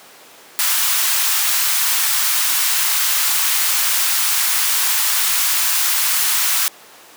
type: high-pass noise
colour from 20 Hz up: white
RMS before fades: -17 dBFS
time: 0.59-6.68 s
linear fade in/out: 0 ms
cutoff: 900 Hz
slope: 24 dB/octave
effects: pink hiss -42 dBFS RMS until 7.16 s + high-pass 400 Hz 12 dB/octave